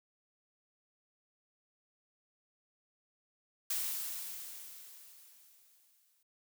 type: noise with exponential decay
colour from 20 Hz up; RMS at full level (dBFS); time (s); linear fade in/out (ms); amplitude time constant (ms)
blue; -34; 3.7-6.23; 5; 550
effects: none